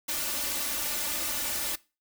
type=noise with comb filter; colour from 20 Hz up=white; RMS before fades=-31 dBFS; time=0.08-1.76 s; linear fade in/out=10 ms; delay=3.4 ms; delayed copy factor=+0.95; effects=noise-tail reverb RT60 0.3 s tail -21 dB re dry